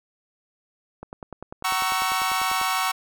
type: click train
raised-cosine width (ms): 1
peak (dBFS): -22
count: 17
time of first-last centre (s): 1.03-2.614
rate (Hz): 10.1
type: chord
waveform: sawtooth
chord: F# dominant seventh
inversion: none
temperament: equal with one note detuned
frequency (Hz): 755.5 / 932.3 / 1108.7 / 1318.5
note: F#5 / A#5 / C#6 / E6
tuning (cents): +36 / 0 / 0 / 0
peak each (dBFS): -24 / -26 / -22 / -25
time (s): 1.64-2.92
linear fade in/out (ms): 10
effects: none